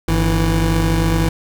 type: tone pair together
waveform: 25% pulse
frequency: 50.01 / 163.9 Hz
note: G1 / E3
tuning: +35 / -10 cents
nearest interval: octave + major sixth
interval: 2055 cents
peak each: -13 dBFS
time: 0.08-1.29 s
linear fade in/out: 5 ms
effects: none